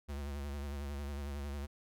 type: tone with vibrato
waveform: square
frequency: 71.1 Hz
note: C#2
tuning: 45 cents sharp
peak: -39 dBFS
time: 0.08-1.67 s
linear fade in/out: 20 ms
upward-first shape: sine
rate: 11 Hz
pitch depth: 58 cents each way
effects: none